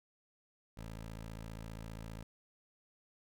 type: tone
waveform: 15% pulse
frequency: 55 Hz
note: A1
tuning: in tune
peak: -38 dBFS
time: 0.77-2.23 s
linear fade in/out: 5 ms
effects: none